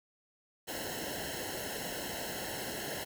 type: noise with comb filter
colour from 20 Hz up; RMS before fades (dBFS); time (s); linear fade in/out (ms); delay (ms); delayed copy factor
pink; -39; 0.67-3.05; 20; 0.84; -0.95
effects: none

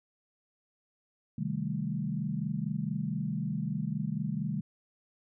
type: chord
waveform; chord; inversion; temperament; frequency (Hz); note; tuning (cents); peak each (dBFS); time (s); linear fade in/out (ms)
sine; A half-diminished seventh; first; equal; 130.81 / 155.56 / 196 / 220; C3 / Eb3 / G3 / A3; 0 / 0 / 0 / 0; -38 / -34 / -35 / -37; 1.38-4.61; 5
effects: none

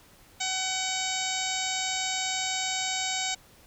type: harmonic tone with a mistuned harmonic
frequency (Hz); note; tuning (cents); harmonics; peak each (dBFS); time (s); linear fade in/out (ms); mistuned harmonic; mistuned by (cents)
754; F#5; +32; 1 / 2 / 3 / 4 / 5 / 6 / 7 / 8 / 9 / 10; -35 / -40 / -35 / -37 / -35 / -39 / -40 / -39 / -38 / -35; 0.4-3.35; 10; 8; -23
effects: pink hiss -56 dBFS RMS until 3.66 s

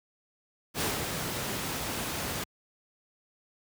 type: noise with ADSR envelope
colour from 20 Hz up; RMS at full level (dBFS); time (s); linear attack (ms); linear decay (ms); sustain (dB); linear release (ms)
pink; -28; 0.74-2.44; 69; 200; -5; 5
effects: high-pass 80 Hz 12 dB/octave

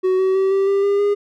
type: tone with pitch steps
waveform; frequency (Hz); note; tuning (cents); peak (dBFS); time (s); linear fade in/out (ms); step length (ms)
triangle; 372.9 / 378.5 / 384.3 / 390.1 / 396 / 402 / 408.1; F#4 / F#4 / G4 / G4 / G4 / G4 / G#4; +14 / +39 / -34 / -8 / +18 / +44 / -30; -12; 0.03-1.15; 20; 160
effects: none

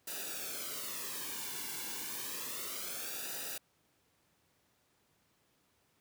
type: noise with flanger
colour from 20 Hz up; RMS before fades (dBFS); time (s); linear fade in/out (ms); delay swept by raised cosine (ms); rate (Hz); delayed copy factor
white; -41; 0.07-3.58; 5; 0.92 to 1.6; 0.3; -0.75
effects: pink hiss -73 dBFS RMS until 6 s + high-pass 80 Hz 12 dB/octave

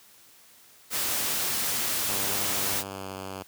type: noise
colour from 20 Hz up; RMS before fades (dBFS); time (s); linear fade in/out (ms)
white; -28; 0.9-2.84; 50
type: tone with pitch glide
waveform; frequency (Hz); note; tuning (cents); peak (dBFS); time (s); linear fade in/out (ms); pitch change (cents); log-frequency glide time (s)
5% pulse; 99 to 95.74; G2 to G2; +18 to -40; -24; 2.09-3.43; 0; -58; 2.74-3.06
effects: white hiss -55 dBFS RMS until 3.47 s + high-pass 60 Hz 12 dB/octave

